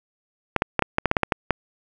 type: clicks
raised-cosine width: 0.5 ms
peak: -3 dBFS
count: 11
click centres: 0.563 / 0.621 / 0.793 / 0.823 / 0.984 / 1.057 / 1.114 / 1.168 / 1.233 / 1.322 / 1.507 s
effects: none